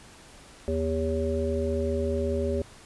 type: harmonic tone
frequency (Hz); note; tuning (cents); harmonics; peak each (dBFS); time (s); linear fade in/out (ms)
80.1; E2; -49; 1 / 3 / 5 / 7; -29 / -32 / -29 / -31; 0.68-2.62; 0
effects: pink hiss -50 dBFS RMS until 2.85 s + resampled to 24000 Hz